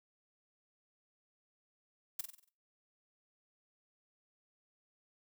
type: noise with echo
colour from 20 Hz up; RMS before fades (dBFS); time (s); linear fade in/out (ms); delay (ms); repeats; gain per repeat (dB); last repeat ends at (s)
blue; -36; 2.19-2.21; 5; 47; 6; -6; 2.492
effects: noise-tail reverb RT60 0.3 s tail -17 dB re dry